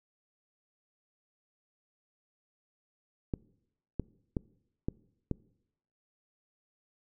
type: clicks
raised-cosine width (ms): 3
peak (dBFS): -18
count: 5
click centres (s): 3.338 / 3.997 / 4.368 / 4.885 / 5.313
effects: noise-tail reverb RT60 0.8 s tail -23 dB re dry